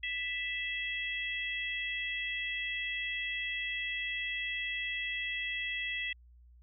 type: harmonic tone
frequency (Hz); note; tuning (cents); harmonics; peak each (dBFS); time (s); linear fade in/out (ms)
659.3; E5; 0; 3 / 4 / 5; -36 / -38 / -40; 0.03-6.13; 5
effects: added 60 Hz sine -55 dBFS peak until 6.62 s